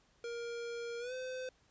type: tone with pitch glide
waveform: square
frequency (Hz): 470 to 512.5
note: A#4 to C5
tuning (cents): +14 to -36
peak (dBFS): -40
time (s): 0.24-1.49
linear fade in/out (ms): 2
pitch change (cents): +150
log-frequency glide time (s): 0.99-1.13
effects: pink hiss -70 dBFS RMS until 1.7 s + resampled to 16000 Hz